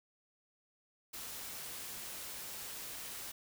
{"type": "noise", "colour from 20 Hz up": "white", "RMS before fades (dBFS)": -45, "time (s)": [1.13, 3.32], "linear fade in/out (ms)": 10, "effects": []}